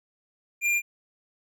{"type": "tone with hard clipping", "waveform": "sine", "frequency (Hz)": 2396, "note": "D7", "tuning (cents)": 34, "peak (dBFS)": -23, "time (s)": [0.61, 0.82], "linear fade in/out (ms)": 50, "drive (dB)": 11, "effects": []}